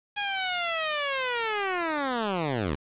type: linear sweep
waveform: 10% pulse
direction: down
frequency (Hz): 830.6 to 62.4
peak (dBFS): -18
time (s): 0.16-2.76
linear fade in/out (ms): 20
effects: resampled to 8000 Hz + 8-bit